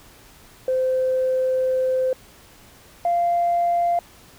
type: tone pair in turn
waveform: sine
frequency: 517 / 693.1 Hz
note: C5 / F5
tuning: -21 / -13 cents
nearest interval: perfect fourth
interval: 508 cents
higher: second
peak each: -17 / -16 dBFS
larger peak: second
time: 0.68-2.13 / 3.05-3.99 s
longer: first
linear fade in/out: 2 ms
effects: tanh soft clip ceiling -13 dBFS + pink hiss -49 dBFS RMS until 4.38 s